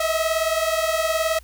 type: beating tone pair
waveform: sawtooth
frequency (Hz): 634 / 653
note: D#5 / E5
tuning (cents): +32 / -17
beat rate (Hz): 19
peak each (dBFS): -19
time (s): 0-1.39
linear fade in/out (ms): 5
effects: added 60 Hz sine -44 dBFS peak until 1.43 s + white hiss -55 dBFS RMS until 1.43 s